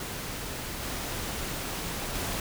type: noise with level steps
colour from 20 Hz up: pink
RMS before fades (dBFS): -36 / -34 / -32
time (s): 0-2.4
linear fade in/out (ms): 2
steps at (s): 0.81 / 2.14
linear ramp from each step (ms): 20
effects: none